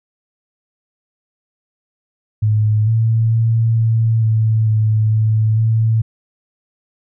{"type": "tone with pitch steps", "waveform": "sine", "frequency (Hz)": [107.2, 112.8, 113.8, 113, 110.4, 108.7, 109.4, 111.9], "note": ["A2", "A2", "A#2", "A2", "A2", "A2", "A2", "A2"], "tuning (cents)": [-45, 44, -41, 47, 6, -21, -9, 30], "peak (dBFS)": -11, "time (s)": [2.42, 6.02], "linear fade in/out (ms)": 10, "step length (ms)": 450, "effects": []}